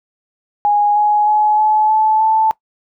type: tone with pitch steps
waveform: sine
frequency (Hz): 827 / 837.1 / 847.3 / 857.6 / 868.1 / 878.7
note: G#5 / G#5 / G#5 / A5 / A5 / A5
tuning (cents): -8 / +13 / +34 / -45 / -24 / -3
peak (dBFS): -10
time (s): 0.65-2.51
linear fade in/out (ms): 0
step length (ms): 310
effects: noise-tail reverb RT60 0.1 s tail -20 dB re dry